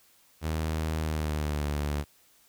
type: tone with pitch glide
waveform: sawtooth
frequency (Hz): 79 to 73.29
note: D#2 to D2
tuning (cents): +27 to -3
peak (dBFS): -24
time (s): 0.41-2.05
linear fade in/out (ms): 50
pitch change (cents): -130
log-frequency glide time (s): 0.99-1.65
effects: white hiss -62 dBFS RMS until 2.48 s